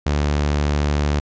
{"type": "tone", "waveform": "sawtooth", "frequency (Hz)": 73.3, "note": "D2", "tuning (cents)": -3, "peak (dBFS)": -13, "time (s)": [0.06, 1.2], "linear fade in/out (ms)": 5, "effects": ["resampled to 16000 Hz"]}